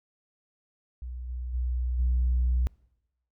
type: tone with level steps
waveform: sine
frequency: 61.74 Hz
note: B1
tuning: in tune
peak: -34 / -31 / -25 / -20 dBFS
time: 1.02-2.67 s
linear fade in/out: 0 ms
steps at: 1.28 / 1.53 / 1.98 s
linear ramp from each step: 20 ms
effects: noise-tail reverb RT60 0.9 s tail -26 dB re dry + tanh soft clip ceiling -19 dBFS